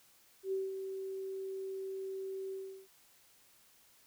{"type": "tone with ADSR envelope", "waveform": "sine", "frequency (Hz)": 384.1, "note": "G4", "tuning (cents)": -35, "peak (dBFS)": -31, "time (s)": [0.43, 2.88], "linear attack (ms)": 91, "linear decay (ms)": 190, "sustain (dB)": -7, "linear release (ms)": 360, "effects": ["white hiss -65 dBFS RMS until 4.06 s"]}